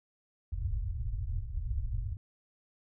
pink low-pass noise, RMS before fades -34 dBFS, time 0.52-2.17 s, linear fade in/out 2 ms, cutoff 120 Hz, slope 96 dB/octave, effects none

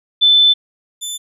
sine / 20% pulse tone pair in turn, 3520 / 3520 Hz, A7 / A7, 0 / 0 cents, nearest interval unison, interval 0 cents, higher neither, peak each -7 / -17 dBFS, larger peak first, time 0.21-0.54 / 1.01-1.18 s, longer first, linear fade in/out 20 ms, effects none

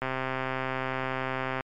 click train, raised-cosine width 0.5 ms, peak -15 dBFS, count 209, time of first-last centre 0.02-1.608 s, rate 131 Hz, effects MP3 96 kbps

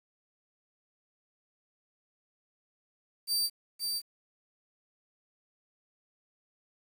sawtooth tone with echo, 4652 Hz, D8, 17 cents flat, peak -24 dBFS, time 3.27-3.5 s, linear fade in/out 50 ms, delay 520 ms, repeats 1, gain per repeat -4 dB, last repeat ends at 4.02 s, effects 9-bit

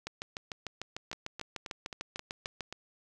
two click trains, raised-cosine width 0.2 ms, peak -23 / -20 dBFS, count 7 / 18, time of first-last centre 1.13-2.726 / 0.07-2.607 s, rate 3.76 / 6.7 Hz, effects none

